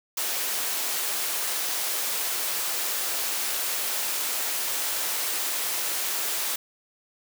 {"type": "high-pass noise", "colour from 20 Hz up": "white", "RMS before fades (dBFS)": -28, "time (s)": [0.17, 6.56], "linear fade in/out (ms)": 5, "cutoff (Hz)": 390, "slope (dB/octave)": 12, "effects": []}